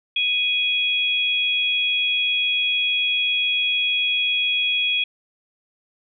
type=tone pair together; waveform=sine; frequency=2489 / 3322 Hz; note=D#7 / G#7; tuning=0 / 0 cents; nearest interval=perfect fourth; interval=500 cents; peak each=-21 dBFS; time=0.16-5.04 s; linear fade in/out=5 ms; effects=none